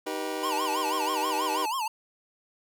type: chord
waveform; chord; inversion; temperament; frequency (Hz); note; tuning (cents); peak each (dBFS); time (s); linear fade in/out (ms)
25% pulse; Eb augmented; none; just; 311.1 / 388.9 / 486.1; Eb4 / G4 / B4; 0 / -14 / -28; -31; 0.06-1.66; 10
type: tone with vibrato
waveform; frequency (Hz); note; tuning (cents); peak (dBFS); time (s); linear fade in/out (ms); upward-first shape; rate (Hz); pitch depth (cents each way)
square; 962; B5; -46; -28; 0.43-1.88; 5; sine; 6.2; 210
effects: none